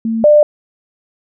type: tone pair in turn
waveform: sine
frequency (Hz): 225.3 / 596.6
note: A3 / D5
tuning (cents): +41 / +27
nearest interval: octave + perfect fourth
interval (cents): 1686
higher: second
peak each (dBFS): -14 / -4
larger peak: second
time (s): 0.05-0.24 / 0.24-0.43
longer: neither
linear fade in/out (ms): 2
effects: none